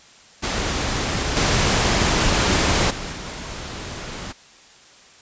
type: noise with level steps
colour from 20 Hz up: pink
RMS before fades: -23 / -18 / -30 / -32 dBFS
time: 0.42-4.33 s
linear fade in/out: 20 ms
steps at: 1.36 / 2.9 / 3.12 s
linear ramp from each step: 10 ms
effects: white hiss -48 dBFS RMS until 5.21 s + resampled to 16000 Hz